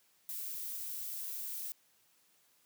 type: noise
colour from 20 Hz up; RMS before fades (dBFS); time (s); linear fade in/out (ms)
violet; -41; 0.29-1.72; 0
effects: white hiss -70 dBFS RMS until 2.65 s + high-pass 100 Hz 12 dB/octave